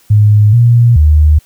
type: tone with pitch steps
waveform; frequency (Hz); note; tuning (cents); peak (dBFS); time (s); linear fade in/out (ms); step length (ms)
sine; 105.1 / 118.7 / 76; G#2 / A#2 / D#2; +21 / +32 / -40; -3; 0.1-1.39; 10; 430
effects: white hiss -48 dBFS RMS until 1.45 s